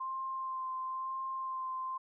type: tone with vibrato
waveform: sine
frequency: 1049 Hz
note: C6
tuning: 4 cents sharp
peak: -35 dBFS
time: 0-1.98 s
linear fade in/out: 10 ms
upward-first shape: sine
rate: 1 Hz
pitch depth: 14 cents each way
effects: none